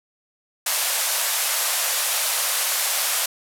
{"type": "band-pass noise", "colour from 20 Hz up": "white", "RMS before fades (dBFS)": -23, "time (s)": [0.66, 3.26], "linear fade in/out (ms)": 5, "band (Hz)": [520, 14000], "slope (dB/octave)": 48, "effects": []}